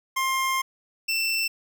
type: tone pair in turn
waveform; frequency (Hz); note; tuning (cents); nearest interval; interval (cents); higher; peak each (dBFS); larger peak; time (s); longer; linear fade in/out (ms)
25% pulse; 1059 / 2678; C6 / E7; +21 / +27; octave + major third; 1606; second; -19; neither; 0.16-0.62 / 1.08-1.48; first; 10
effects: 9-bit